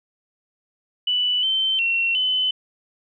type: tone with pitch steps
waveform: sine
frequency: 2971 / 3095 / 2724 / 3028 Hz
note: F#7 / G7 / F7 / F#7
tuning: +6 / -23 / -44 / +39 cents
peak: -18 dBFS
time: 1.07-2.51 s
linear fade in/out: 5 ms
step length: 360 ms
effects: none